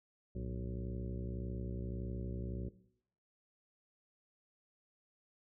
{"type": "harmonic tone with a mistuned harmonic", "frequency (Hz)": 61.74, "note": "B1", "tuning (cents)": 0, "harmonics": [1, 2, 3, 4, 5, 6, 7, 8, 9], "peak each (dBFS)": [-42, -44, -44, -51, -55, -48, -56, -61, -56], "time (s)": [0.35, 2.69], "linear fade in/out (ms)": 5, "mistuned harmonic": 2, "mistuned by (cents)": -140, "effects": ["noise-tail reverb RT60 0.7 s tail -17 dB re dry"]}